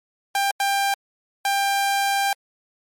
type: tone bursts at uneven times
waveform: sawtooth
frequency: 794 Hz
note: G5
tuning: 22 cents sharp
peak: -15 dBFS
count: 3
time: 0.35-0.51 / 0.6-0.94 / 1.45-2.33 s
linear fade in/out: 2 ms
effects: MP3 64 kbps